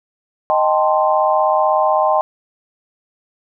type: chord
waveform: sine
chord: A half-diminished seventh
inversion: second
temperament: equal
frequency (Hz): 622.3 / 784 / 880 / 1046.5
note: Eb5 / G5 / A5 / C6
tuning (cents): 0 / 0 / 0 / 0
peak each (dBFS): -16 / -17 / -20 / -18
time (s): 0.5-2.21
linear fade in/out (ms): 0
effects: none